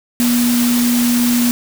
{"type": "tone in noise", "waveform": "sine", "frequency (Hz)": 241.2, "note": "B3", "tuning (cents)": -41, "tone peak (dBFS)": -12, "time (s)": [0.2, 1.51], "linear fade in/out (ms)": 0, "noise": "white", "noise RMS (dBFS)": -21, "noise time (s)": [0.2, 1.51], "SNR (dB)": 6, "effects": []}